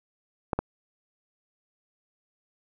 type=clicks; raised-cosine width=1 ms; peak=-11 dBFS; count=2; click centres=0.532 / 0.59 s; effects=none